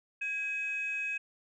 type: tone pair together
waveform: sine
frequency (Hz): 1638 / 2542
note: G#6 / D#7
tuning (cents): -24 / +36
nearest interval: minor sixth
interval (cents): 760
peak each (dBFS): -39 / -31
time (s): 0.21-1.18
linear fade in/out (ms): 10
effects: tanh soft clip ceiling -27 dBFS